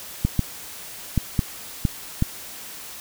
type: clicks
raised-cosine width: 5 ms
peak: -6 dBFS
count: 6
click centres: 0.25 / 0.393 / 1.177 / 1.392 / 1.852 / 2.224 s
effects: white hiss -38 dBFS RMS until 3 s